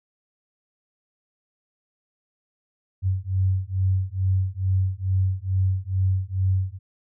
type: beating tone pair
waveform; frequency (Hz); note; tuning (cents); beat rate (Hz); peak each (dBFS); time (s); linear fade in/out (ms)
sine; 93.4 / 95.7; F#2 / G2; +17 / -41; 2.3; -23; 3.02-6.79; 50
effects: none